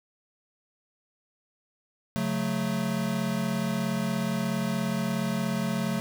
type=chord; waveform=square; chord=F# minor; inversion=second; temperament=equal with one note detuned; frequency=138.59 / 183.08 / 220 Hz; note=C#3 / F#3 / A3; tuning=0 / -18 / 0 cents; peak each=-34 / -31 / -30 dBFS; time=2.16-6 s; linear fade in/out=0 ms; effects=9-bit